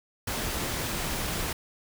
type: noise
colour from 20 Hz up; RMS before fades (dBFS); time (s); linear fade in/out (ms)
pink; -31; 0.27-1.53; 5
effects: none